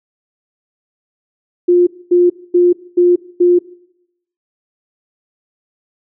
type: tone bursts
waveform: sine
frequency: 353.5 Hz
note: F4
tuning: 21 cents sharp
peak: -6 dBFS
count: 5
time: 1.68-3.59 s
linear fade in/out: 10 ms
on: 190 ms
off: 240 ms
effects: noise-tail reverb RT60 0.8 s tail -20 dB re dry